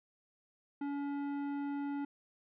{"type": "tone with tanh clipping", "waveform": "sine", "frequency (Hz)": 283.9, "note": "C#4", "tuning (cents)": 41, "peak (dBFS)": -37, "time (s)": [0.81, 2.05], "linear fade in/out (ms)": 5, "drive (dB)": 13, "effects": []}